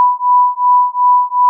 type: beating tone pair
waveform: sine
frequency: 987.8 / 990.5 Hz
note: B5 / B5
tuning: 0 / +5 cents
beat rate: 2.7 Hz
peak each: -11 dBFS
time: 0-1.49 s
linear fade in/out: 0 ms
effects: none